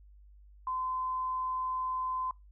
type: tone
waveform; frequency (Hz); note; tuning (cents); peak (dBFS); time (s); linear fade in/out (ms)
sine; 1027; C6; -33; -31; 0.67-2.31; 2
effects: noise-tail reverb RT60 0.2 s tail -23 dB re dry + added 50 Hz sine -53 dBFS peak until 2.51 s